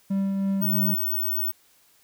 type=tone with tremolo; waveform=triangle; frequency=195.3 Hz; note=G3; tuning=6 cents flat; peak=-19 dBFS; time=0.1-0.95 s; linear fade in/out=10 ms; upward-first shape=triangle; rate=3.1 Hz; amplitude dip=30%
type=tone; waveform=sine; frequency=15804 Hz; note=B9; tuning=in tune; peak=-23 dBFS; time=0.61-1.52 s; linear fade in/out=20 ms
effects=white hiss -60 dBFS RMS until 2.03 s